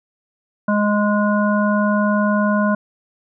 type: harmonic tone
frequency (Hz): 207.7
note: G#3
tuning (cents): 0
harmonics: 1 / 3 / 5 / 7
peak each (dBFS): -16 / -21 / -23 / -24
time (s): 0.68-2.75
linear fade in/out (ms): 5
effects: none